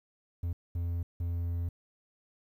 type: tone bursts at uneven times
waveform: triangle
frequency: 85.8 Hz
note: F2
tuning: 30 cents flat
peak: -28 dBFS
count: 3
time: 0.43-0.53 / 0.75-1.03 / 1.2-1.69 s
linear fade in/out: 5 ms
effects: 11-bit